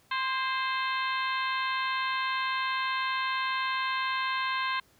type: harmonic tone with a mistuned harmonic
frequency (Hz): 522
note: C5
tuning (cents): -4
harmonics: 2 / 3 / 4 / 5 / 6 / 7 / 8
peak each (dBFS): -30 / -34 / -36 / -38 / -40 / -41 / -42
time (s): 0.11-4.8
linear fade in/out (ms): 5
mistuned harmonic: 3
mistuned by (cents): +36
effects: pink hiss -63 dBFS RMS until 4.99 s + high-pass 60 Hz 12 dB/octave